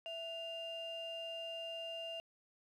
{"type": "ring-modulated tone", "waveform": "triangle", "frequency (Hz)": 1732, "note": "A6", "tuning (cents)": -28, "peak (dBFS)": -35, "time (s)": [0.06, 2.2], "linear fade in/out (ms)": 0, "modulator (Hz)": 1070, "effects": ["tanh soft clip ceiling -37 dBFS"]}